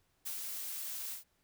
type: noise with ADSR envelope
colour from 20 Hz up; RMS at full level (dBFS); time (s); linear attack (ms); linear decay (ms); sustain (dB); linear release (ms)
blue; -39; 0.25-1.24; 16; 80; -2; 120
effects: pink hiss -75 dBFS RMS until 1.43 s

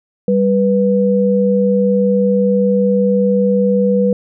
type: tone pair together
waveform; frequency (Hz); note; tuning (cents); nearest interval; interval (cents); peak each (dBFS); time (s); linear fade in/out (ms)
sine; 196 / 490.8; G3 / B4; 0 / -11; octave + major third; 1589; -13; 0.28-4.13; 2
effects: none

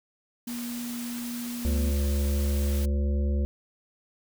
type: tone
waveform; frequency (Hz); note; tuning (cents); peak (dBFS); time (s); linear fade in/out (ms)
sine; 239.8; A#3; +49; -32; 0.47-1.91; 5
type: noise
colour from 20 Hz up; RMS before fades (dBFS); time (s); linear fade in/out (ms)
white; -40; 0.47-2.86; 10
type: harmonic tone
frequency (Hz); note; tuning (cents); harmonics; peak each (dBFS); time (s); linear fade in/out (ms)
71.1; C#2; +45; 1 / 3 / 5 / 7 / 8; -23 / -33 / -39 / -41 / -43; 1.65-3.45; 0
effects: none

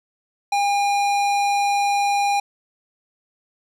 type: tone with hard clipping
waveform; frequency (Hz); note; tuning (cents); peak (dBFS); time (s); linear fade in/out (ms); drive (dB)
sine; 808; G#5; -48; -19; 0.52-2.4; 5; 16
effects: none

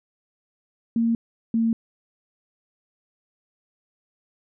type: tone pair in turn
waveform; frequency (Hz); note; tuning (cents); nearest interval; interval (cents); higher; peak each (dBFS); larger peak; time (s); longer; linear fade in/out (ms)
sine; 230.3 / 227.5; A#3 / A#3; -21 / -42; unison; 21; first; -18; neither; 0.96-1.15 / 1.54-1.73; neither; 2
effects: none

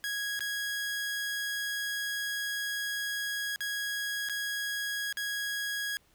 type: tone with dropouts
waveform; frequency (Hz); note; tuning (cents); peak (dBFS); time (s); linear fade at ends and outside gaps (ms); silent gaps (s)
sawtooth; 1655; G#6; -6; -28; 0.04-5.97; 0; 0.392-0.406 / 3.56-3.606 / 4.288-4.296 / 5.126-5.171
effects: pink hiss -66 dBFS RMS until 6.14 s

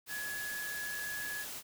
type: tone in noise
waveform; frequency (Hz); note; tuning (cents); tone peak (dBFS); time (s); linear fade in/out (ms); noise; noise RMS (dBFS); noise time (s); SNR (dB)
sine; 1687; G#6; +27; -38; 0.08-1.46; 50; white; -43; 0.06-1.63; +2
effects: none

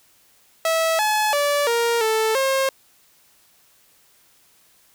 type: tone with pitch steps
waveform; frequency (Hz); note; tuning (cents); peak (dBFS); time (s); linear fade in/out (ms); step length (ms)
sawtooth; 651 / 854 / 578 / 467.9 / 440.5 / 536; E5 / G#5 / D5 / A#4 / A4 / C5; -22 / +48 / -28 / +6 / +2 / +42; -14; 0.65-2.69; 2; 340
effects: white hiss -57 dBFS RMS until 4.94 s

